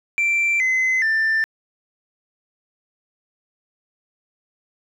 sine tone with pitch steps, 2349 / 2045 / 1780.2 Hz, D7 / C7 / A6, 0 / -40 / +20 cents, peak -14 dBFS, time 0.18-1.44 s, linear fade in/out 0 ms, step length 420 ms, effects tanh soft clip ceiling -15 dBFS + 9-bit

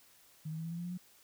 sine tone with pitch steps, 155.56 / 158.92 / 162.35 / 165.86 / 169.44 / 173.1 / 176.84 / 180.66 Hz, D#3 / D#3 / E3 / E3 / E3 / F3 / F3 / F#3, 0 / +37 / -26 / +11 / +48 / -15 / +22 / -41 cents, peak -37 dBFS, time 0.45-0.978 s, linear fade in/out 10 ms, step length 66 ms, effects white hiss -63 dBFS RMS until 1.23 s

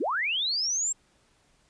sine linear sweep, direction up, 217.3 to 7630 Hz, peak -25 dBFS, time 0-0.93 s, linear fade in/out 10 ms, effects pink hiss -65 dBFS RMS until 1.69 s + resampled to 22050 Hz

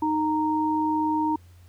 sine tone pair together, 309.7 / 928 Hz, D#4 / A#5, -8 / -8 cents, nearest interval octave + perfect fifth, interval 1900 cents, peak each -24 dBFS, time 0.02-1.36 s, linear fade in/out 5 ms, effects added 88 Hz sine -48 dBFS peak until 1.68 s + pink hiss -61 dBFS RMS until 1.68 s

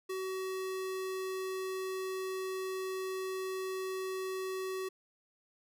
square tone, 377.4 Hz, F#4, 34 cents sharp, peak -36 dBFS, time 0.09-4.89 s, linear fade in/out 10 ms, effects none

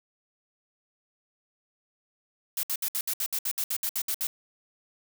blue noise bursts, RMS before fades -29 dBFS, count 14, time 2.57-4.27 s, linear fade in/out 2 ms, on 62 ms, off 64 ms, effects none

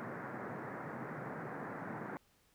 pink band-pass noise, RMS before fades -44 dBFS, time 0-2.17 s, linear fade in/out 0 ms, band 120 to 1900 Hz, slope 48 dB/octave, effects pink hiss -71 dBFS RMS until 2.54 s

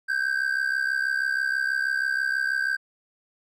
triangle ring-modulated tone, 1572 Hz, G6, 4 cents sharp, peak -18 dBFS, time 0.08-2.77 s, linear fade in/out 20 ms, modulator 33.1 Hz, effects none

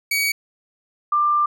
sawtooth / sine tone pair in turn, 2259 / 1188.4 Hz, C#7 / D6, +32 / +20 cents, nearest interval major seventh, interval 1112 cents, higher first, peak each -15 dBFS, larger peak neither, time 0.11-0.32 / 1.12-1.46 s, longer second, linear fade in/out 5 ms, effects none

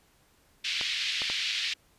white band-pass noise, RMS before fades -31 dBFS, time 0.64-1.74 s, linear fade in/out 10 ms, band 2200 to 4100 Hz, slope 24 dB/octave
clicks, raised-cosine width 0.5 ms, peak -21 dBFS, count 3, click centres 0.812 / 1.219 / 1.3 s
effects pink hiss -64 dBFS RMS until 1.98 s + resampled to 32000 Hz

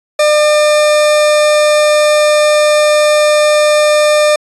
40% pulse tone, 601 Hz, D5, 40 cents sharp, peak -6 dBFS, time 0.19-4.36 s, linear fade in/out 5 ms, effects resampled to 24000 Hz

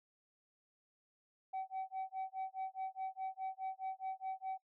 sine tone with tremolo, 762 Hz, G5, 49 cents flat, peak -34 dBFS, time 1.53-4.58 s, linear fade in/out 10 ms, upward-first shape sine, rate 4.8 Hz, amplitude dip 100%, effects noise-tail reverb RT60 0.1 s tail -24 dB re dry + tanh soft clip ceiling -36 dBFS

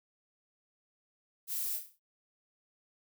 violet noise with echo, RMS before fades -36 dBFS, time 1.47-1.8 s, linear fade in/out 50 ms, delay 33 ms, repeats 6, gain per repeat -6 dB, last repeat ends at 1.998 s, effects none

